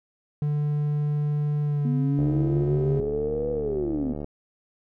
triangle tone with pitch glide, 147.8 to 142.11 Hz, D3 to C#3, +11 to +43 cents, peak -20 dBFS, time 0.42-3 s, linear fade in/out 2 ms, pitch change -68 cents, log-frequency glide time 1.63-2.01 s
sine linear two-way sweep, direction up then down, 236.3 to 490.4 to 236.3 Hz, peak -25 dBFS, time 1.85-4.13 s, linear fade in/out 2 ms, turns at 3.51 s
click train, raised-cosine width 2 ms, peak -20 dBFS, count 153, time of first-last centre 2.19-4.244 s, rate 74 Hz
effects none

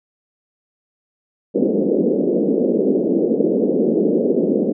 white band-pass noise, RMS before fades -17 dBFS, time 1.54-4.73 s, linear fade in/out 20 ms, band 190 to 500 Hz, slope 48 dB/octave, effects none

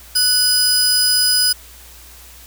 sawtooth tone pair together, 1480 / 4978 Hz, F#6 / D#8, 0 / 0 cents, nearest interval octave + major sixth, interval 2100 cents, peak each -20 / -10 dBFS, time 0.15-1.53 s, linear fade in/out 10 ms, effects added 60 Hz sine -43 dBFS peak until 2.46 s + white hiss -42 dBFS RMS until 2.46 s

